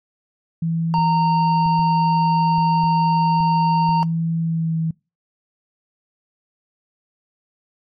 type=tone with pitch glide; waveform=sine; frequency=164.81 to 162.07 Hz; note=E3 to E3; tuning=0 to -29 cents; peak=-18 dBFS; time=0.62-4.91 s; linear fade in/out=5 ms; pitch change=-29 cents; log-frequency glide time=4.4-4.77 s
type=harmonic tone; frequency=923 Hz; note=A#5; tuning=17 cents flat; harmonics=1 / 3 / 5; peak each=-16 / -36 / -36 dBFS; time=0.94-4.03 s; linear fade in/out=0 ms
type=clicks; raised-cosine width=5 ms; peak=-23 dBFS; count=7; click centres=0.984 / 1.661 / 1.794 / 2.583 / 2.839 / 3.404 / 3.892 s
effects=noise-tail reverb RT60 0.3 s tail -26 dB re dry + MP3 64 kbps